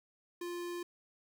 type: tone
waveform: square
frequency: 349.2 Hz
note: F4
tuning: in tune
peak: -39 dBFS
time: 0.41-0.83 s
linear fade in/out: 5 ms
effects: 11-bit